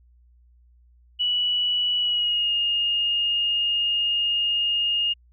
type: tone with pitch glide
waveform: sine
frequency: 2944 to 2842 Hz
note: F#7 to F7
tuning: -9 to +30 cents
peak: -20 dBFS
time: 1.19-5.14 s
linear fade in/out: 20 ms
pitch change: -61 cents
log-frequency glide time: 1.98-2.53 s
effects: added 60 Hz sine -53 dBFS peak until 5.32 s